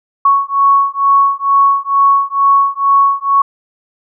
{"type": "beating tone pair", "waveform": "sine", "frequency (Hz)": [1108.7, 1110.9], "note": ["C#6", "C#6"], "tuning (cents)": [0, 3], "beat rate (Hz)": 2.2, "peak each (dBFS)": -11, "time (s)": [0.25, 3.42], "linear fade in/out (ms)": 5, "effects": []}